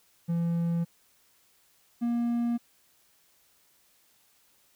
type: tone pair in turn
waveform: triangle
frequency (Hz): 169.2 / 236.7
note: E3 / A#3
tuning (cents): +45 / +27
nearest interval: tritone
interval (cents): 582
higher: second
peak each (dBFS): -23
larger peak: neither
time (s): 0.28-0.85 / 2.01-2.58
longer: neither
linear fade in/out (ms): 20
effects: white hiss -65 dBFS RMS until 4.75 s